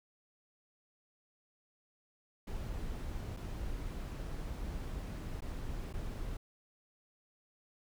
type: noise with dropouts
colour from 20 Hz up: brown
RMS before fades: -40 dBFS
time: 2.47-6.37 s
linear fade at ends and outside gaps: 5 ms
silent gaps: 3.366-3.37 / 5.407-5.42 / 5.929-5.937 s
effects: none